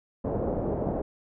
white low-pass noise, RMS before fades -29 dBFS, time 0.24-1.02 s, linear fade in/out 10 ms, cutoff 620 Hz, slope 24 dB/octave, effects none

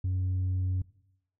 sine tone with tanh clipping, 92.5 Hz, F#2, in tune, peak -27 dBFS, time 0.04-0.82 s, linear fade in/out 5 ms, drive 2 dB, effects noise-tail reverb RT60 0.8 s tail -20 dB re dry

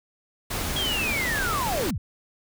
pink noise, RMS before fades -29 dBFS, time 0.5-1.91 s, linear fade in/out 10 ms
sine linear sweep, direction down, 3322 to 51.8 Hz, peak -25 dBFS, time 0.76-1.98 s, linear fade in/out 5 ms
effects none

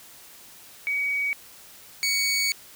sine / 20% pulse tone pair in turn, 2261 / 2238 Hz, C#7 / C#7, +34 / +16 cents, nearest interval unison, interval 18 cents, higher first, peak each -23 / -17 dBFS, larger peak second, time 0.87-1.33 / 2.03-2.52 s, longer second, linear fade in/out 0 ms, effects white hiss -48 dBFS RMS until 2.75 s

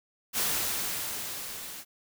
white noise with level ramp, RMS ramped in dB -27 to -42 dBFS, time 0.33-1.85 s, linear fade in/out 50 ms, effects none

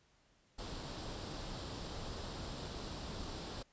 pink noise with comb filter, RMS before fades -44 dBFS, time 0.58-3.63 s, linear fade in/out 10 ms, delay 0.23 ms, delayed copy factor +0.5, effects pink hiss -71 dBFS RMS until 3.72 s + resampled to 16000 Hz

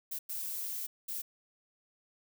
violet noise bursts at uneven times, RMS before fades -38 dBFS, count 3, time 0.11-0.19 / 0.29-0.87 / 1.08-1.22 s, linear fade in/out 10 ms, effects none

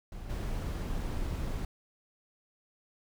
brown noise with level steps, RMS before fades -42 / -34 dBFS, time 0.12-1.65 s, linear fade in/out 2 ms, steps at 0.29 s, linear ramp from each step 10 ms, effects none

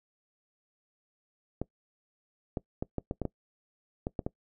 clicks, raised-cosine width 2 ms, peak -18 dBFS, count 10, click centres 1.616 / 2.572 / 2.825 / 2.983 / 3.111 / 3.217 / 3.253 / 4.069 / 4.192 / 4.265 s, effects noise-tail reverb RT60 0.1 s tail -22 dB re dry

